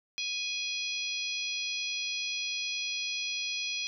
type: harmonic tone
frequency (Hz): 830.6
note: G#5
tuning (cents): 0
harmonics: 3 / 4 / 5 / 6 / 7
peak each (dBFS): -35 / -37 / -39 / -41 / -42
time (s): 0.18-3.87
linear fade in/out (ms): 0
effects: none